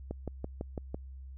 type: click train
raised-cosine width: 2 ms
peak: -23 dBFS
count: 6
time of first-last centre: 0.11-0.945 s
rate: 5.99 Hz
effects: added 66 Hz sine -43 dBFS peak until 1.37 s